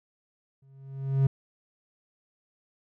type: tone with exponential growth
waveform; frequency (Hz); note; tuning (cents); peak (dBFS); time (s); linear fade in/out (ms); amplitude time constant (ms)
triangle; 135.6; C#3; -38; -15; 0.62-1.27; 5; 140
effects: none